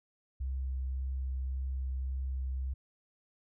sine tone with vibrato, 65.5 Hz, C2, 2 cents sharp, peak -32 dBFS, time 0.4-2.74 s, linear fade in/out 10 ms, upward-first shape sine, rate 1.8 Hz, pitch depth 10 cents each way, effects none

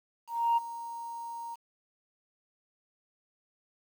sine tone with ADSR envelope, 932.3 Hz, A#5, in tune, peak -20 dBFS, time 0.27-1.56 s, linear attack 300 ms, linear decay 20 ms, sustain -17 dB, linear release 22 ms, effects tanh soft clip ceiling -20 dBFS + 9-bit

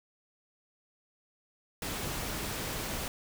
pink noise, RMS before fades -36 dBFS, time 1.82-3.08 s, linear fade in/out 2 ms, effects none

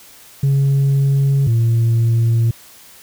sine tone pair in turn, 138.1 / 115.29 Hz, C#3 / A#2, -6 / -19 cents, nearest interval minor third, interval 313 cents, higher first, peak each -9 dBFS, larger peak neither, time 0.43-1.47 / 1.47-2.51 s, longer neither, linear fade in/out 5 ms, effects tanh soft clip ceiling -10 dBFS + white hiss -43 dBFS RMS until 3.02 s

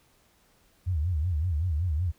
sine tone with vibrato, 82.41 Hz, E2, in tune, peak -24 dBFS, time 0.86-2.12 s, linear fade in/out 20 ms, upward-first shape sine, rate 5.3 Hz, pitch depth 210 cents each way, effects pink hiss -64 dBFS RMS until 2.18 s

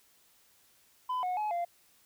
sine tone with pitch steps, 1007 / 729 / 848 / 693 Hz, B5 / F#5 / G#5 / F5, +33 / -26 / +36 / -14 cents, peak -27 dBFS, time 1.09-1.65 s, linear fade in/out 10 ms, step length 140 ms, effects tanh soft clip ceiling -29 dBFS + white hiss -65 dBFS RMS until 2.05 s

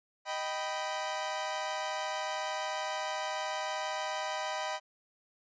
sawtooth chord, Eb augmented, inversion none, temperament equal with one note detuned, 622.3 / 779.5 / 987.8 Hz, Eb5 / G5 / B5, 0 / -10 / 0 cents, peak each -34 dBFS, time 0.25-4.8 s, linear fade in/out 50 ms, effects resampled to 16000 Hz

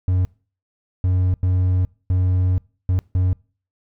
triangle tone bursts at uneven times, 91.7 Hz, F#2, 15 cents flat, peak -13 dBFS, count 6, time 0.08-0.25 / 1.04-1.34 / 1.43-1.85 / 2.1-2.58 / 2.89-2.99 / 3.15-3.33 s, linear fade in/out 0 ms, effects noise-tail reverb RT60 0.4 s tail -24 dB re dry

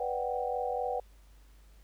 sine chord, G major seventh, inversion first, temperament equal, 493.9 / 587.3 / 740 / 784 Hz, B4 / D5 / F#5 / G5, 0 / 0 / 0 / 0 cents, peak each -34 / -39 / -35 / -36 dBFS, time 0-1 s, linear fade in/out 5 ms, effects added 50 Hz sine -54 dBFS peak until 1.83 s + pink hiss -66 dBFS RMS until 1.83 s

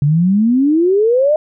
sine exponential sweep, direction up, 139 to 627 Hz, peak -9 dBFS, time 0.02-1.36 s, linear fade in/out 2 ms, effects none

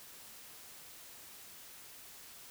silence, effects white hiss -53 dBFS RMS until 2.5 s

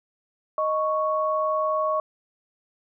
sine tone pair together, 622.3 / 1108.8 Hz, D#5 / C#6, 0 / 0 cents, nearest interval minor seventh, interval 1000 cents, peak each -24 / -24 dBFS, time 0.58-2 s, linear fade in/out 2 ms, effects none

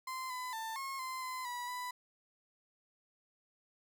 35% pulse tone with pitch steps, 1037 / 1006 / 891 / 1082 / 1036 / 1024 / 975 / 992 Hz, C6 / B5 / A5 / C#6 / C6 / C6 / B5 / B5, -16 / +32 / +22 / -42 / -17 / -38 / -23 / +7 cents, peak -37 dBFS, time 0.07-1.91 s, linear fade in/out 5 ms, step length 230 ms, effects none

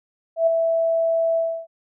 sine tone with ADSR envelope, 659.3 Hz, E5, in tune, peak -12 dBFS, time 0.36-1.67 s, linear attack 110 ms, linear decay 8 ms, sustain -5 dB, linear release 300 ms, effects none

